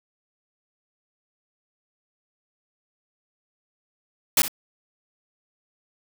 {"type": "noise with echo", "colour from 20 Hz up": "white", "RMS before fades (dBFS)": -17, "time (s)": [4.37, 4.42], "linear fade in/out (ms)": 2, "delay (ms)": 61, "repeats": 1, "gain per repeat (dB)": -13, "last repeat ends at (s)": 4.481, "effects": []}